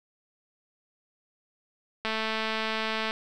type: click train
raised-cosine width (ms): 0.3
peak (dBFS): -14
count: 234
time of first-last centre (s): 2.05-3.109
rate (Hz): 220
effects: none